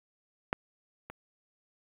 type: clicks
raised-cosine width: 0.5 ms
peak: -13 / -27 dBFS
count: 2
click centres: 0.529 / 1.1 s
effects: 8-bit